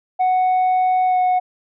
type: tone with pitch glide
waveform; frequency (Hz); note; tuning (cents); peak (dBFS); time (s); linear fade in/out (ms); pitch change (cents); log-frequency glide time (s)
sine; 740 to 733.2; F#5 to F#5; 0 to -16; -11; 0.19-1.4; 20; -16; 1.06-1.18
effects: tanh soft clip ceiling -13 dBFS